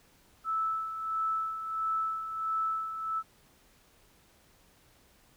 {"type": "tone with tremolo", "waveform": "sine", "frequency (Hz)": 1312, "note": "E6", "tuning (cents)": -9, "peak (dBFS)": -27, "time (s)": [0.44, 3.23], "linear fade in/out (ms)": 50, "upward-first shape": "sine", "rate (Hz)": 1.5, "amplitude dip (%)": 60, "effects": ["pink hiss -63 dBFS RMS until 5.36 s"]}